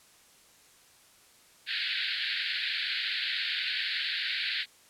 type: band-pass noise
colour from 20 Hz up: white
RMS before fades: -32 dBFS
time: 1.66-4.66 s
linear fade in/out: 50 ms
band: 1500 to 4500 Hz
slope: 96 dB/octave
effects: white hiss -59 dBFS RMS until 4.89 s + low-pass 11000 Hz 12 dB/octave